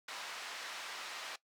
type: band-pass noise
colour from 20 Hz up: pink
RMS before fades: -45 dBFS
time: 0.08-1.36 s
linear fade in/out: 5 ms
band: 1000 to 5300 Hz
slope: 12 dB/octave
effects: noise-tail reverb RT60 0.1 s tail -18 dB re dry